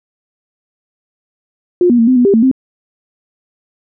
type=tone with pitch steps; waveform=sine; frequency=355.6 / 240.9 / 228.7 / 256.6 / 245.4 / 397.3 / 224.8 / 262.1 Hz; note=F4 / B3 / A#3 / C4 / B3 / G4 / A3 / C4; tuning=+31 / -43 / -33 / -34 / -11 / +23 / +37 / +3 cents; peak=-6 dBFS; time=1.81-2.514 s; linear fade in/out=2 ms; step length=88 ms; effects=none